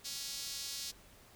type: tone with high-pass filter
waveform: sawtooth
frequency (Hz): 277.2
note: C#4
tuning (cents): 0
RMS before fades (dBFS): -42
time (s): 0.04-0.92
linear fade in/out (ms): 20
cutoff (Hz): 4700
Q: 1.9
effects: pink hiss -60 dBFS RMS until 1.35 s